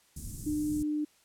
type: band-stop noise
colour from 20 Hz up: pink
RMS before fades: -40 dBFS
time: 0.16-0.83 s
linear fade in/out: 5 ms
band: 240 to 7200 Hz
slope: 24 dB/octave
type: tone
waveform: sine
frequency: 300.4 Hz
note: D4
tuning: 39 cents sharp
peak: -28 dBFS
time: 0.46-1.05 s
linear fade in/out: 10 ms
effects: white hiss -65 dBFS RMS until 1.24 s + low-pass 11000 Hz 12 dB/octave